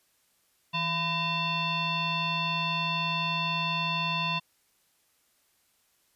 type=tone with frequency modulation; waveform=sine; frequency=1853 Hz; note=A#6; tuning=11 cents flat; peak=-26 dBFS; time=0.73-4.4 s; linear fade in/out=20 ms; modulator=845 Hz; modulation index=2.2; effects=white hiss -69 dBFS RMS until 6.15 s + resampled to 32000 Hz